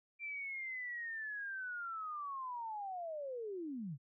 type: linear sweep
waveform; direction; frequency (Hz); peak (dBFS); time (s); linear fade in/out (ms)
sine; down; 2366 to 123.47; -40; 0.19-3.98; 50
effects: none